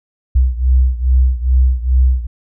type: beating tone pair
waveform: sine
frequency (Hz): 62.9 / 65.3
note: B1 / C2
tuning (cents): +32 / -3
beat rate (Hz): 2.4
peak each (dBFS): -11 / -14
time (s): 0.35-2.27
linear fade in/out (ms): 10
effects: none